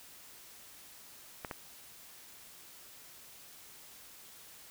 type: clicks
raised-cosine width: 0.5 ms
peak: -23 dBFS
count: 2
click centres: 1.448 / 1.512 s
effects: white hiss -54 dBFS RMS until 4.7 s